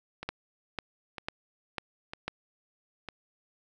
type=two click trains; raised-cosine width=0.3 ms; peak=-22 / -16 dBFS; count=4 / 5; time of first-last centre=0.23-3.087 / 0.29-2.28 s; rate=1.05 / 2.01 Hz; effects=none